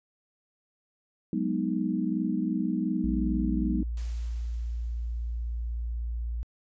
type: chord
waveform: sine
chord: G# minor seventh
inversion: third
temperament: equal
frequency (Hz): 185 / 207.7 / 246.9 / 311.1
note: F#3 / G#3 / B3 / D#4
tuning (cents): 0 / 0 / 0 / 0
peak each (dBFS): -31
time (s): 1.33-3.83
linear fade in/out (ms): 2
type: tone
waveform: sine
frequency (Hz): 58.1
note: A#1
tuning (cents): -5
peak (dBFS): -29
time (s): 3.04-6.43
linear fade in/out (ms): 0
type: noise with exponential decay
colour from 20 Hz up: white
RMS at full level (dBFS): -49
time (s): 3.97-6.23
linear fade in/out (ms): 2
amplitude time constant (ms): 490
effects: resampled to 16000 Hz